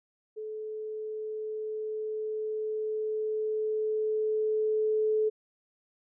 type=tone with level ramp; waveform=sine; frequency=432.1 Hz; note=A4; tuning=31 cents flat; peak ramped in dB=-35 to -23 dBFS; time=0.36-5.3 s; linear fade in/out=20 ms; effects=none

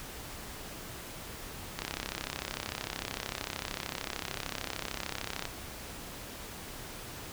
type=click train; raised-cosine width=0.2 ms; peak=-16 dBFS; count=123; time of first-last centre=1.79-5.454 s; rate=33.3 Hz; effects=pink hiss -44 dBFS RMS until 7.32 s

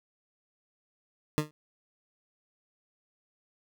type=tone with exponential decay; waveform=20% pulse; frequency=151.8 Hz; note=D#3; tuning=42 cents flat; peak=-16 dBFS; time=1.38-1.51 s; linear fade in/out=0 ms; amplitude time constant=28 ms; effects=none

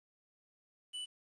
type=tone; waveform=square; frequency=2977 Hz; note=F#7; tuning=10 cents sharp; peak=-40 dBFS; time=0.93-1.06 s; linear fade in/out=20 ms; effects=resampled to 22050 Hz + 11-bit

